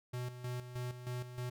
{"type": "tone with tremolo", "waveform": "square", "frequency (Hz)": 124, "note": "B2", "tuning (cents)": 7, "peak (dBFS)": -38, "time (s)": [0.13, 1.5], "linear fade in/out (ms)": 10, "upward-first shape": "square", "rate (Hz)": 3.2, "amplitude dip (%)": 65, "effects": []}